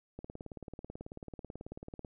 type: click train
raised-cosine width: 2 ms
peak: -30 dBFS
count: 35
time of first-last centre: 0.19-2.048 s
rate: 18.3 Hz
effects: none